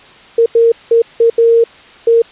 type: tone bursts at uneven times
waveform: sine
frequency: 461.9 Hz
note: A#4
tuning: 16 cents flat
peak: -5 dBFS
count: 6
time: 0.38-0.46 / 0.55-0.72 / 0.91-1.02 / 1.2-1.3 / 1.38-1.64 / 2.07-2.22 s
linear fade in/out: 5 ms
effects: white hiss -39 dBFS RMS until 2.31 s + resampled to 8000 Hz